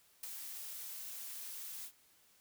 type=noise with ADSR envelope; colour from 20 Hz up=blue; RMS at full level=-41 dBFS; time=0.23-1.92 s; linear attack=5 ms; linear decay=15 ms; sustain=-5 dB; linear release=76 ms; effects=white hiss -68 dBFS RMS until 2.4 s